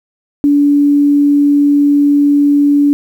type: tone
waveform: sine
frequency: 287.7 Hz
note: D4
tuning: 36 cents flat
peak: -6 dBFS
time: 0.44-2.93 s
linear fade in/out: 0 ms
effects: 7-bit